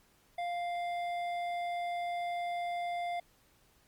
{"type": "tone with hard clipping", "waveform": "triangle", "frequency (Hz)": 698.5, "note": "F5", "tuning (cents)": 0, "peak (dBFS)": -35, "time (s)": [0.38, 3.2], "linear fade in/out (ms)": 5, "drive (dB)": 13, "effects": ["pink hiss -67 dBFS RMS until 3.87 s", "Opus 48 kbps"]}